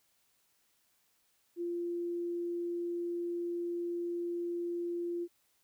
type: tone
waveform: sine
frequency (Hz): 345.8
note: F4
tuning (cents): -17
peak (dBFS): -33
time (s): 1.56-5.28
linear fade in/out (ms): 50
effects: white hiss -73 dBFS RMS until 5.63 s